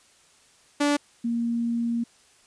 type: tone pair in turn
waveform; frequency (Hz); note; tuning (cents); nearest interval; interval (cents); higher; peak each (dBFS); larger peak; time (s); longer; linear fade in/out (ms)
sawtooth / sine; 290 / 234.1; D4 / A#3; -22 / +8; major third; 370; first; -16 / -23; first; 0.8-0.97 / 1.24-2.04; second; 10
effects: white hiss -58 dBFS RMS until 2.46 s + resampled to 22050 Hz